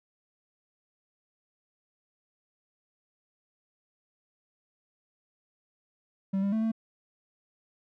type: tone with pitch steps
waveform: triangle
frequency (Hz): 193.6 / 198.8 / 220.7 / 223.6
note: G3 / G3 / A3 / A3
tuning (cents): -21 / +25 / +5 / +28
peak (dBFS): -23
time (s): 6.33-6.718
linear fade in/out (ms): 10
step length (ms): 97
effects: none

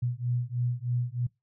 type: beating tone pair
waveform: sine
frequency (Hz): 120.6 / 123.8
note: B2 / B2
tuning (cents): -41 / +5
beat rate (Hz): 3.2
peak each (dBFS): -30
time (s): 0.02-1.27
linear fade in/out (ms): 10
effects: noise-tail reverb RT60 0.2 s tail -22 dB re dry

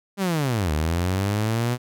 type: linear two-way sweep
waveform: sawtooth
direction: down then up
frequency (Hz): 203.4 to 74.1 to 124.8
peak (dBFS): -17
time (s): 0.17-1.78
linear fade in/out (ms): 50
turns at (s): 0.72
effects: none

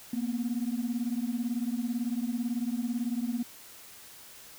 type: beating tone pair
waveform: sine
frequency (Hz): 231.6 / 249.6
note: A#3 / B3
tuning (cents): -11 / +19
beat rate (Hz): 18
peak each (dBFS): -30 / -31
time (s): 0.13-3.43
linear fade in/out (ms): 5
effects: tanh soft clip ceiling -23 dBFS + white hiss -50 dBFS RMS until 4.58 s

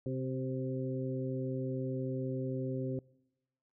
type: harmonic tone with a mistuned harmonic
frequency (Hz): 130.81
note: C3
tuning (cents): 0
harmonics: 1 / 2 / 3 / 4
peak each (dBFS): -36 / -38 / -40 / -42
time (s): 0.06-2.99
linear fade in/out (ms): 2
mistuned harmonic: 3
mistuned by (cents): -18
effects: noise-tail reverb RT60 1.0 s tail -25 dB re dry

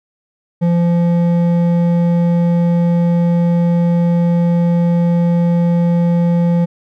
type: tone with hard clipping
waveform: triangle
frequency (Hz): 171.8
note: F3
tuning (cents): -28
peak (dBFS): -12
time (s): 0.61-6.66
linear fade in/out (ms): 20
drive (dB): 12
effects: none

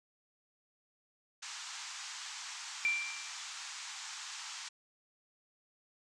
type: band-pass noise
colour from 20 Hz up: white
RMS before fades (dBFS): -45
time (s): 1.42-4.69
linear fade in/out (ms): 10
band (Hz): 830 to 7600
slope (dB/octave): 48
type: tone with exponential decay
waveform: sine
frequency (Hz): 2357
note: D7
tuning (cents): +6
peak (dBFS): -26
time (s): 2.85-3.5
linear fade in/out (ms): 0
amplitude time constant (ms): 140
effects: none

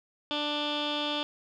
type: tone with low-pass filter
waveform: 15% pulse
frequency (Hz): 295.3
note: D4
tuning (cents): +10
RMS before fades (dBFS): -31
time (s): 0.31-1.23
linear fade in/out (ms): 0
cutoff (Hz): 3600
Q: 9.9
effects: none

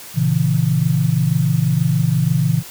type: chord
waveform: sine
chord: A# diminished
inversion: none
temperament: equal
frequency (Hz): 116.54 / 138.59 / 164.81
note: A#2 / C#3 / E3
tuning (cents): 0 / 0 / 0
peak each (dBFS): -20 / -17 / -17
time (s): 0.14-2.63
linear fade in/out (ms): 50
effects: white hiss -36 dBFS RMS until 2.7 s

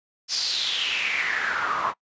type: noise with band-pass filter sweep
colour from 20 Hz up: pink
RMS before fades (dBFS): -26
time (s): 0.28-1.94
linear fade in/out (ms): 50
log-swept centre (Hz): 5300 to 1000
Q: 5.3
effects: noise-tail reverb RT60 0.1 s tail -23 dB re dry + resampled to 16000 Hz

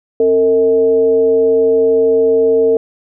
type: tone with frequency modulation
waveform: sine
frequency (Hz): 453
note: A#4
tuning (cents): -50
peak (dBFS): -8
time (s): 0.2-2.77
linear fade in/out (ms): 2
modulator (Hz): 185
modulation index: 0.43
effects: none

